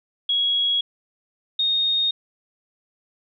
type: tone pair in turn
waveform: sine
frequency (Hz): 3322 / 3706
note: G#7 / A#7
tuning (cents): 0 / -11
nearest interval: major second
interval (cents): 189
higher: second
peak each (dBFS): -18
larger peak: neither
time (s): 0.29-0.81 / 1.59-2.11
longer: neither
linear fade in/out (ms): 5
effects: none